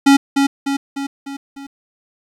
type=tone with echo; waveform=square; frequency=277.2 Hz; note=C#4; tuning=in tune; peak=-7 dBFS; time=0.06-0.17 s; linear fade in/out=10 ms; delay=300 ms; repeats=5; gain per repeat=-5 dB; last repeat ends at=1.67 s; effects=low-pass 9000 Hz 12 dB/octave + 8-bit